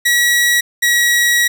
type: tone pair in turn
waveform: sawtooth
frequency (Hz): 1924 / 1915.9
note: B6 / A#6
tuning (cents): -46 / +47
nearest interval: unison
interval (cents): 7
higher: first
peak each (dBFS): -7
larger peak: neither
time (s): 0.05-0.61 / 0.82-1.48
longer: second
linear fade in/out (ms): 10
effects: none